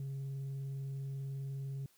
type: tone with vibrato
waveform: sine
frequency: 136.5 Hz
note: C#3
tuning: 26 cents flat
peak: -35 dBFS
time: 0-1.86 s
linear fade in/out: 2 ms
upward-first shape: sine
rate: 20 Hz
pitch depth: 21 cents each way
effects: tanh soft clip ceiling -37 dBFS + white hiss -69 dBFS RMS until 1.97 s